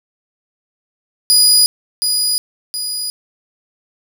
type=tone with echo; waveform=25% pulse; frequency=4924 Hz; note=D#8; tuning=19 cents flat; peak=-3 dBFS; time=1.3-1.66 s; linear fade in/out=0 ms; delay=720 ms; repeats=2; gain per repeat=-6 dB; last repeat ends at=3.1 s; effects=none